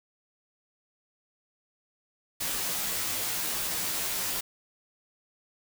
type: noise with comb filter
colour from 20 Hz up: white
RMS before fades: -31 dBFS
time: 2.4-4.41 s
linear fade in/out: 10 ms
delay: 14 ms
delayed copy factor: -1
effects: none